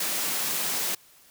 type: high-pass noise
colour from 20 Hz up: white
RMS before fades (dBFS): -28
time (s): 0-0.95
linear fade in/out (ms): 5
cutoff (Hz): 140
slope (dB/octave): 96
effects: white hiss -56 dBFS RMS until 1.3 s